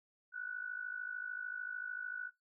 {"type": "tone with amplitude modulation", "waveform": "sine", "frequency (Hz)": 1478, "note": "F#6", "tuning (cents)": -2, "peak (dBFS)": -36, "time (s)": [0.32, 2.31], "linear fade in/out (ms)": 50, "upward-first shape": "sine", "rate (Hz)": 53.4, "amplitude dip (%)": 80, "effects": ["noise-tail reverb RT60 0.2 s tail -23 dB re dry"]}